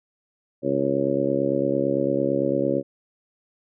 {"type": "harmonic tone", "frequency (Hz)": 68.9, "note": "C#2", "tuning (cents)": -10, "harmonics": [2, 3, 4, 5, 6, 7, 8], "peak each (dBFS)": [-32, -31, -26, -26, -30, -29, -25], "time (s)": [0.62, 2.83], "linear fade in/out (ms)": 50, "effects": []}